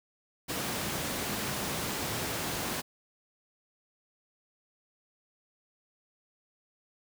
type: high-pass noise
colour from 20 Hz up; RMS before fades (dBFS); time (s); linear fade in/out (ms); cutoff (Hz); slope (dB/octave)
pink; -34; 0.48-2.82; 20; 100; 12
effects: none